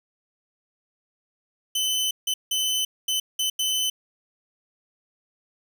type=tone bursts at uneven times; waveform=sawtooth; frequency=3036 Hz; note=F#7; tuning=44 cents sharp; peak=-19 dBFS; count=6; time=1.75-2.11 / 2.27-2.34 / 2.51-2.85 / 3.08-3.2 / 3.39-3.5 / 3.59-3.9 s; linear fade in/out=5 ms; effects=none